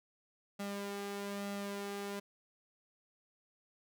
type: tone with flanger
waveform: sawtooth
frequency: 201 Hz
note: G3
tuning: 44 cents sharp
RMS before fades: -41 dBFS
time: 0.59-2.2 s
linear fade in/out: 10 ms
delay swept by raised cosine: 1.5 to 2.41 ms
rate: 1.1 Hz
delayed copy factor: +0.5
effects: none